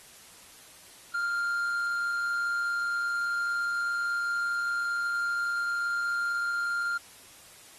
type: tone with amplitude modulation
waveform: triangle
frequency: 1396.9 Hz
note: F6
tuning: in tune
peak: -24 dBFS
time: 1.14-6.98 s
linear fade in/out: 10 ms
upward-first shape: sine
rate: 125 Hz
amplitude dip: 25%
effects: white hiss -52 dBFS RMS until 7.78 s + AAC 32 kbps